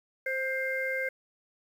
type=harmonic tone; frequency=525 Hz; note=C5; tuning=6 cents sharp; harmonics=1 / 3 / 4; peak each=-33 / -33 / -33 dBFS; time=0.26-1.09 s; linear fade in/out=5 ms; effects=9-bit